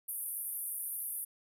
white band-pass noise, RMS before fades -39 dBFS, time 0.08-1.25 s, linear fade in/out 10 ms, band 9400 to 14000 Hz, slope 96 dB/octave, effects none

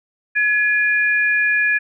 sine tone pair together, 1694 / 2420 Hz, G#6 / D#7, +34 / -49 cents, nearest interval tritone, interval 617 cents, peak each -15 / -20 dBFS, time 0.35-1.79 s, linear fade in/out 20 ms, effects none

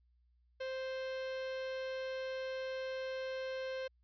45% pulse tone, 523.3 Hz, C5, in tune, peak -38 dBFS, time 0.6-3.88 s, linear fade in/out 10 ms, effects added 60 Hz sine -68 dBFS peak until 4.03 s + resampled to 11025 Hz

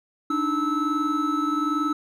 triangle tone cluster, 292.6 / 313.7 / 1305 Hz, D4 / D#4 / E6, -6 / +14 / -18 cents, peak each -24 / -26 / -23 dBFS, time 0.3-1.93 s, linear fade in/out 5 ms, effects none

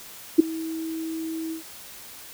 sine tone with ADSR envelope, 323 Hz, E4, 35 cents flat, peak -6 dBFS, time 0.38-1.63 s, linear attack 16 ms, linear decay 10 ms, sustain -22 dB, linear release 110 ms, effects white hiss -43 dBFS RMS until 2.33 s

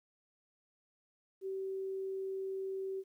sine tone, 384.2 Hz, G4, 35 cents flat, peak -36 dBFS, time 1.41-3.04 s, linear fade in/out 50 ms, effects 12-bit

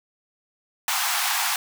pink high-pass noise, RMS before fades -24 dBFS, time 0.88-1.56 s, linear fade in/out 2 ms, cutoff 720 Hz, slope 96 dB/octave, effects none

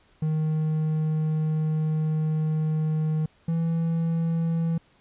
triangle tone pair in turn, 156 / 165.28 Hz, D#3 / E3, +5 / +5 cents, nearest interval minor second, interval 100 cents, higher second, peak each -20 dBFS, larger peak neither, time 0.22-3.26 / 3.48-4.78 s, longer first, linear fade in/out 5 ms, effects pink hiss -61 dBFS RMS until 5 s + resampled to 8000 Hz

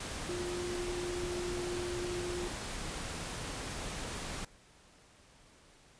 sine tone in noise, 354.2 Hz, F4, 24 cents sharp, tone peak -36 dBFS, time 0.29-2.48 s, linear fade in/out 5 ms, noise pink, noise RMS -40 dBFS, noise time 0-4.45 s, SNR +1 dB, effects pink hiss -61 dBFS RMS until 5.99 s + resampled to 22050 Hz

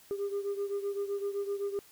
sine beating tone pair, 399.7 / 407.5 Hz, G4 / G#4, +34 / -33 cents, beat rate 7.8 Hz, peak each -31 / -35 dBFS, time 0.11-1.79 s, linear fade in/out 0 ms, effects tanh soft clip ceiling -28 dBFS + white hiss -58 dBFS RMS until 1.91 s

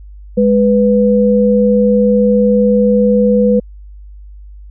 sine tone pair together, 207.7 / 494 Hz, G#3 / B4, 0 / 0 cents, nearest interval octave + minor third, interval 1500 cents, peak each -10 dBFS, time 0.37-3.6 s, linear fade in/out 10 ms, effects added 50 Hz sine -31 dBFS peak until 4.7 s

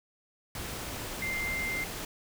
sine tone in noise, 2093 Hz, C7, in tune, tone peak -31 dBFS, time 1.22-1.84 s, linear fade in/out 2 ms, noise pink, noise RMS -38 dBFS, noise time 0.55-2.05 s, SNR +4 dB, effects none

